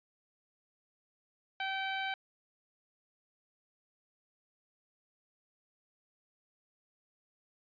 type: tone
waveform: 15% pulse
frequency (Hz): 772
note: G5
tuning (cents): -27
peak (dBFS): -27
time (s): 1.6-2.14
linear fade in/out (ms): 2
effects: resampled to 11025 Hz